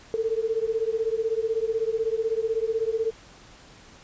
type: beating tone pair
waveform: sine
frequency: 440 / 456 Hz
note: A4 / A#4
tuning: 0 / -38 cents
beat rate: 16 Hz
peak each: -26 dBFS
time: 0.14-3.11 s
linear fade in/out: 0 ms
effects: pink hiss -50 dBFS RMS until 4.03 s + resampled to 16000 Hz